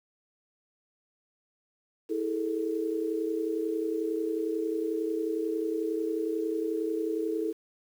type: tone cluster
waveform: sine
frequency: 325.9 / 411.5 / 442.6 Hz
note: E4 / G#4 / A4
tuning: -20 / -16 / +10 cents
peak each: -31 / -35 / -31 dBFS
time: 2.09-7.53 s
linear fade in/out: 20 ms
effects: 9-bit